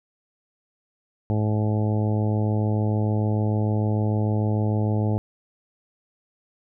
harmonic tone, 106.7 Hz, G#2, 47 cents sharp, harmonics 1 / 2 / 3 / 4 / 5 / 6 / 7 / 8, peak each -21 / -27 / -31 / -33 / -35 / -37 / -38 / -39 dBFS, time 1.3-5.18 s, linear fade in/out 0 ms, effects none

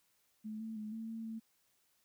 sine tone with pitch steps, 215.9 / 222.3 / 213.6 / 223.8 / 225.3 / 223.4 Hz, A3 / A3 / G#3 / A3 / A3 / A3, -33 / +18 / +49 / +30 / +41 / +27 cents, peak -40 dBFS, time 0.44-1.4 s, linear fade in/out 20 ms, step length 160 ms, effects white hiss -75 dBFS RMS until 2.04 s

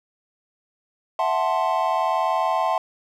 triangle chord, F# half-diminished seventh, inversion third, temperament equal, 659.3 / 740 / 880 / 1046.5 Hz, E5 / F#5 / A5 / C6, 0 / 0 / 0 / 0 cents, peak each -23 dBFS, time 1.19-2.78 s, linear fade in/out 2 ms, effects none

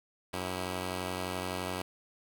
5% pulse tone pair together, 91.69 / 324.2 Hz, F#2 / E4, -15 / -29 cents, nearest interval octave + minor seventh, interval 2186 cents, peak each -23 / -30 dBFS, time 0.33-1.82 s, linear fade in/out 5 ms, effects none

